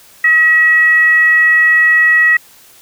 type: tone with frequency modulation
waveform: sine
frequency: 1920 Hz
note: B6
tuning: 49 cents flat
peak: -6 dBFS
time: 0.24-2.37 s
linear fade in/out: 5 ms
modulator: 644 Hz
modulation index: 0.27
effects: white hiss -43 dBFS RMS until 2.81 s